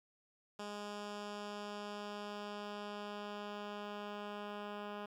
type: tone with low-pass filter sweep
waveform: 10% pulse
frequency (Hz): 206.4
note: G#3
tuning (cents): -10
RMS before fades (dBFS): -45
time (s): 0.59-5.06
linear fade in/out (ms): 5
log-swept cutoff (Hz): 6800 to 2600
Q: 0.99
effects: 11-bit